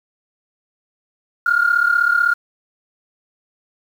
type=tone pair together; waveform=sine; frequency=1394.1 / 1430 Hz; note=F6 / F6; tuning=-3 / +41 cents; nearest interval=unison; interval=44 cents; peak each=-15 dBFS; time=1.46-2.34 s; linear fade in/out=5 ms; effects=tanh soft clip ceiling -6 dBFS + 7-bit